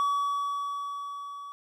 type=tone with level ramp; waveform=triangle; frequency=1137 Hz; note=C#6; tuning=44 cents sharp; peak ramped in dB=-21 to -37 dBFS; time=0-1.52 s; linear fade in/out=0 ms; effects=none